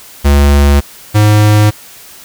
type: tone pair in turn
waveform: square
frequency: 71.1 / 105.52 Hz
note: C#2 / G#2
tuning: +45 / +28 cents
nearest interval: perfect fifth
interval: 683 cents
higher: second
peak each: -5 dBFS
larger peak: neither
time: 0.24-0.81 / 1.14-1.71 s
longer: neither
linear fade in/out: 20 ms
effects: white hiss -35 dBFS RMS until 2.24 s